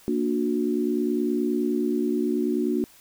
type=chord; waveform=sine; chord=Bb augmented; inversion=none; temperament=equal with one note detuned; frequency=233.1 / 293.7 / 363.2 Hz; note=Bb3 / D4 / F#4; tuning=0 / 0 / -32 cents; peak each=-26 dBFS; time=0.08-2.84 s; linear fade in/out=0 ms; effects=white hiss -53 dBFS RMS until 3 s